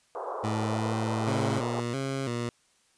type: band-pass noise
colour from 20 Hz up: pink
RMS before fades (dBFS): -35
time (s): 0.15-1.8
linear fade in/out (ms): 0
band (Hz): 410 to 1200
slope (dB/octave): 48
type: tone with pitch glide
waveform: 20% pulse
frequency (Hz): 108.6 to 110.88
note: A2 to A2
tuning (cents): -22 to +14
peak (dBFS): -23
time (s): 0.43-1.6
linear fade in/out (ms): 20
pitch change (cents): +36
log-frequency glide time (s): 0.67-0.91
type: tone with vibrato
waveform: 15% pulse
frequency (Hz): 127.1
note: C3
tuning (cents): -50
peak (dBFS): -23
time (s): 1.27-2.49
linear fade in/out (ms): 2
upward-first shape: square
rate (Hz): 1.5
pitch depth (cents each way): 110
effects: white hiss -66 dBFS RMS until 2.97 s + resampled to 22050 Hz